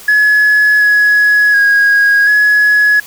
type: tone with pitch steps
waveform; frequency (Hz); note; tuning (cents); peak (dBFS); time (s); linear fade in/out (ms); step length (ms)
sine; 1697 / 1681 / 1644 / 1687; G#6 / G#6 / G#6 / G#6; +37 / +20 / -18 / +27; -4; 0.08-3; 5; 730
effects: tanh soft clip ceiling -4 dBFS + white hiss -34 dBFS RMS until 3.06 s